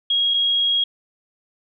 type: tone pair in turn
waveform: sine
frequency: 3288 / 3288 Hz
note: G#7 / G#7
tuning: -18 / -18 cents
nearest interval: unison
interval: 0 cents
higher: neither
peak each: -16 dBFS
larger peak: neither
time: 0.1-0.34 / 0.34-0.84 s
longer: second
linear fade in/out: 5 ms
effects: none